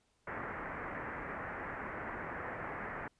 white low-pass noise, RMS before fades -42 dBFS, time 0.27-3.08 s, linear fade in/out 5 ms, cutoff 2000 Hz, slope 48 dB/octave, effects pink hiss -75 dBFS RMS until 3.19 s + resampled to 22050 Hz

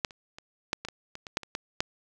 clicks, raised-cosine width 0.2 ms, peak -9 / -29 / -26 / -9 / -18 / -20 / -23 / -23 / -9 / -24 / -14 / -8 dBFS, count 12, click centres 0.048 / 0.108 / 0.385 / 0.731 / 0.85 / 0.886 / 1.154 / 1.268 / 1.371 / 1.433 / 1.551 / 1.805 s, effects none

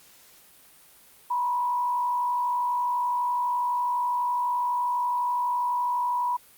sine tone with frequency modulation, 977 Hz, B5, 19 cents flat, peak -23 dBFS, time 1.3-6.37 s, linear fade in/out 10 ms, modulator 52 Hz, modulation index 0.51, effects white hiss -54 dBFS RMS until 6.57 s + Opus 48 kbps

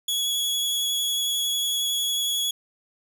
sawtooth tone with vibrato, 3362 Hz, G#7, 20 cents sharp, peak -20 dBFS, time 0.08-2.51 s, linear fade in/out 5 ms, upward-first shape square, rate 11 Hz, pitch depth 8 cents each way, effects none

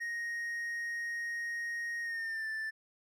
triangle tone with pitch glide, 1870 to 1765 Hz, A#6 to A6, +5 to +5 cents, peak -33 dBFS, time 0-2.71 s, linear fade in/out 20 ms, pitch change -100 cents, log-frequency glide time 2.02-2.47 s, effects none

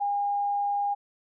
sine tone, 811 Hz, G#5, 41 cents flat, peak -24 dBFS, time 0-0.95 s, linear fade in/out 20 ms, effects none

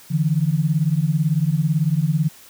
sine beating tone pair, 146.83 / 164.83 Hz, D3 / E3, 0 / 0 cents, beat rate 18 Hz, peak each -19 dBFS, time 0.1-2.29 s, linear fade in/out 20 ms, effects white hiss -46 dBFS RMS until 2.49 s

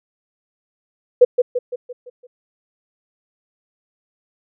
sine tone with echo, 493.9 Hz, B4, in tune, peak -4 dBFS, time 1.21-1.25 s, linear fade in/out 10 ms, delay 170 ms, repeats 6, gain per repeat -6 dB, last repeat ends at 2.27 s, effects none

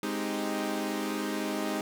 sawtooth chord, Ab major seventh, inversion none, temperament equal, 207.7 / 261.6 / 311.1 / 392 Hz, Ab3 / C4 / Eb4 / G4, 0 / 0 / 0 / 0 cents, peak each -31 / -33 / -30 / -34 dBFS, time 0.03-1.81 s, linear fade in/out 2 ms, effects none

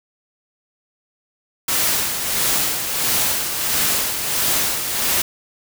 white noise with tremolo, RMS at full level -18 dBFS, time 1.68-5.22 s, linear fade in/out 5 ms, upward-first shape sine, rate 1.5 Hz, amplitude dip 50%, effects none

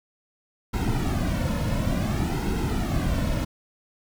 brown noise with flanger, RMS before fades -25 dBFS, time 0.73-3.45 s, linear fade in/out 10 ms, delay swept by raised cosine 1.7 to 2.57 ms, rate 0.56 Hz, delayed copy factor -0.7, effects none

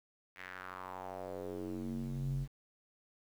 square tone with band-pass filter sweep, 46.25 Hz, F#1, in tune, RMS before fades -41 dBFS, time 0.35-2.48 s, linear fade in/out 50 ms, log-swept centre 2100 to 110 Hz, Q 3.1, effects 10-bit

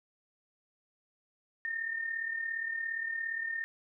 sine tone with amplitude modulation, 1820 Hz, A#6, 42 cents flat, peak -30 dBFS, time 1.65-3.64 s, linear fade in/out 0 ms, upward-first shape sine, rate 37.3 Hz, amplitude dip 60%, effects none

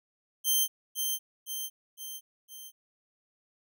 5% pulse tone with echo, 3136 Hz, G7, in tune, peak -15 dBFS, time 0.44-0.68 s, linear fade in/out 50 ms, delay 510 ms, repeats 4, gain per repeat -5 dB, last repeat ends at 2.72 s, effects none

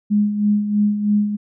sine tone with tremolo, 207.7 Hz, G#3, in tune, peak -12 dBFS, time 0.1-1.37 s, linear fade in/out 20 ms, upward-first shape sine, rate 3.1 Hz, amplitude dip 60%, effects none

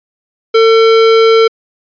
square tone, 450 Hz, A4, 39 cents sharp, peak -5 dBFS, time 0.54-1.48 s, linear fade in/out 10 ms, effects resampled to 11025 Hz

